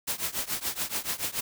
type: noise with tremolo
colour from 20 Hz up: white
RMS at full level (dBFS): -28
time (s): 0.07-1.41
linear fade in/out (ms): 10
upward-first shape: triangle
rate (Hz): 7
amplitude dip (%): 95
effects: none